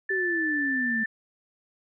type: tone with pitch glide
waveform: sine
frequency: 1758 to 1774.3 Hz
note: A6 to A6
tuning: -2 to +14 cents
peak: -25 dBFS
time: 0.09-1.06 s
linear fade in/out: 5 ms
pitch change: +16 cents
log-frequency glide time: 0.47-0.9 s
type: exponential sweep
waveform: sine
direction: down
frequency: 392 to 220 Hz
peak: -28 dBFS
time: 0.1-1.04 s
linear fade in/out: 10 ms
effects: none